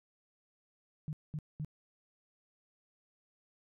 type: tone bursts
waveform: sine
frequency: 152.2 Hz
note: D#3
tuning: 38 cents flat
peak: -35 dBFS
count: 3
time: 1.08-1.647 s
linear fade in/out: 0 ms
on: 49 ms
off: 210 ms
effects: none